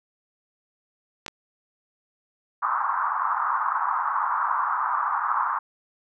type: clicks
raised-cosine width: 0.2 ms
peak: -16 dBFS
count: 2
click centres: 1.263 / 1.281 s
type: band-pass noise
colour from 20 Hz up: white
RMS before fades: -25 dBFS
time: 2.62-5.59 s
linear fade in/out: 10 ms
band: 910 to 1300 Hz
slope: 48 dB/octave
effects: none